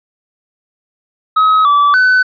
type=tone with pitch steps; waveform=triangle; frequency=1274 / 1155 / 1507 Hz; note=D#6 / D6 / F#6; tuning=+41 / -29 / +31 cents; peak=-5 dBFS; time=1.36-2.23 s; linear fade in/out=10 ms; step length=290 ms; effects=resampled to 11025 Hz